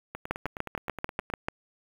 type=two click trains; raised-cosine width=0.5 ms; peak=-21 / -13 dBFS; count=12 / 9; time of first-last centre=0.15-1.301 / 0.31-1.485 s; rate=9.56 / 6.81 Hz; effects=7-bit